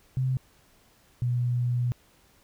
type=tone pair in turn; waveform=sine; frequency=130 / 122.3 Hz; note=C3 / B2; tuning=-11 / -16 cents; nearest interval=minor second; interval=105 cents; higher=first; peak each=-23 dBFS; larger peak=neither; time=0.17-0.37 / 1.22-1.92 s; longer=second; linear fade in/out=0 ms; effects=pink hiss -61 dBFS RMS until 2.43 s